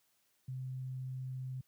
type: tone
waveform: sine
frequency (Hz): 129.6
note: C3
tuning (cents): -16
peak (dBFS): -38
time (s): 0.48-1.61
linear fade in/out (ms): 5
effects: white hiss -75 dBFS RMS until 1.67 s + high-pass 60 Hz 12 dB/octave